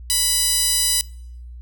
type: tone with high-pass filter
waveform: 15% pulse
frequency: 990 Hz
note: B5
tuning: 4 cents sharp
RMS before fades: -19 dBFS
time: 0.1-1.01 s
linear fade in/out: 0 ms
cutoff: 6200 Hz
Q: 1.7
effects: noise-tail reverb RT60 0.8 s tail -25 dB re dry + added 60 Hz sine -34 dBFS peak until 1.61 s